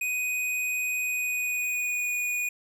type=tone with pitch glide; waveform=square; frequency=2495 to 2461 Hz; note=D#7 to D#7; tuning=+4 to -20 cents; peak=-27 dBFS; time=0.01-2.49 s; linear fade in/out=5 ms; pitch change=-24 cents; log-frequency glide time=1.02-2.16 s; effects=none